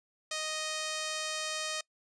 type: tone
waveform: 5% pulse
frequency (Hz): 622.3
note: D#5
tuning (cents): 0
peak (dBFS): -22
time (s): 0.31-1.81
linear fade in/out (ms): 5
effects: noise-tail reverb RT60 0.1 s tail -24 dB re dry + resampled to 22050 Hz